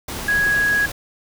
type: tone in noise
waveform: sine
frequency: 1661.2 Hz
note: G#6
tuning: in tune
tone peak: -15 dBFS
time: 0.28-0.86 s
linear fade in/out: 5 ms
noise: pink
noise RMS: -29 dBFS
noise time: 0.08-0.92 s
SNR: +11 dB
effects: none